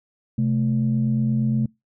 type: tone pair together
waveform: sine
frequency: 129.86 / 218.4 Hz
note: C3 / A3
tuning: -13 / -13 cents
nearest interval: major sixth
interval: 900 cents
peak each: -20 dBFS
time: 0.38-1.66 s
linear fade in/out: 5 ms
effects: noise-tail reverb RT60 0.2 s tail -25 dB re dry + tanh soft clip ceiling -12 dBFS